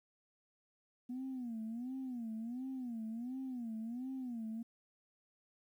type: tone with vibrato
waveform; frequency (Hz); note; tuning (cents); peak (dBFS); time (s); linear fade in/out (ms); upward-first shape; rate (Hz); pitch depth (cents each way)
sine; 241.6; B3; -38; -38; 1.09-4.63; 10; sine; 1.4; 160
effects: tanh soft clip ceiling -36 dBFS + 12-bit